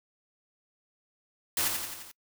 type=noise with echo; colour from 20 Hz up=white; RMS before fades=-28 dBFS; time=1.57-1.68 s; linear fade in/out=2 ms; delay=87 ms; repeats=5; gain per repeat=-4 dB; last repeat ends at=2.115 s; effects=noise-tail reverb RT60 0.1 s tail -26 dB re dry